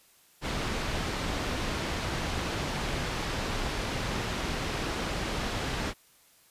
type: low-pass noise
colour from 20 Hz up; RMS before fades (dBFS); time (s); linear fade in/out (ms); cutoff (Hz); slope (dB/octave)
pink; -32; 0.41-5.94; 50; 4900; 12
effects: white hiss -61 dBFS RMS until 6.5 s + resampled to 32000 Hz